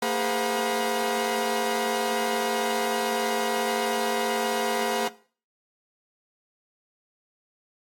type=tone cluster; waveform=sawtooth; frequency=227.4 / 408.4 / 510 / 718 / 960 Hz; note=A#3 / G#4 / C5 / F5 / B5; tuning=-43 / -29 / -44 / +48 / -49 cents; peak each=-27 dBFS; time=0.02-5.08 s; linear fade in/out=5 ms; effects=noise-tail reverb RT60 0.4 s tail -17 dB re dry + AAC 64 kbps